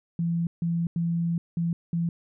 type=tone bursts at uneven times; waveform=sine; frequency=168.9 Hz; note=E3; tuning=42 cents sharp; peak=-23 dBFS; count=5; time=0.19-0.47 / 0.62-0.87 / 0.96-1.38 / 1.57-1.73 / 1.93-2.09 s; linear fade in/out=2 ms; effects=none